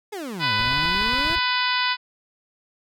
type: exponential two-way sweep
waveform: 30% pulse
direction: down then up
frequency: 443.8 to 101.2 to 352.2 Hz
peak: -27 dBFS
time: 0.12-1.36 s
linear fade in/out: 10 ms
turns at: 0.54 s
type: harmonic tone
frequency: 498.2 Hz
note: B4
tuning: 15 cents sharp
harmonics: 2 / 3 / 4 / 5 / 6 / 7 / 8 / 9 / 10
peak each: -25 / -27 / -28 / -29 / -30 / -30 / -31 / -32 / -32 dBFS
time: 0.39-1.97 s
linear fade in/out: 50 ms
type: noise bursts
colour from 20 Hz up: brown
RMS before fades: -32 dBFS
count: 14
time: 0.59-1.39 s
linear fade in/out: 0 ms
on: 33 ms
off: 26 ms
effects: none